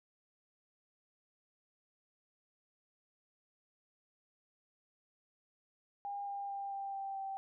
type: tone with pitch steps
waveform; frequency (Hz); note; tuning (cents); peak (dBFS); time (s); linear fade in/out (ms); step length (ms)
sine; 806 / 800.4 / 794.9 / 789.4 / 784 / 778.5; G5 / G5 / G5 / G5 / G5 / G5; +48 / +36 / +24 / +12 / 0 / -12; -38; 6.05-7.37; 0; 220
effects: none